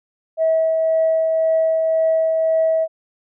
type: tone with tremolo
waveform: sine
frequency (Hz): 645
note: E5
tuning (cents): -38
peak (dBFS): -12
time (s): 0.37-2.88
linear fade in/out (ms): 50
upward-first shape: triangle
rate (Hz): 1.9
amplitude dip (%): 30
effects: tanh soft clip ceiling -9 dBFS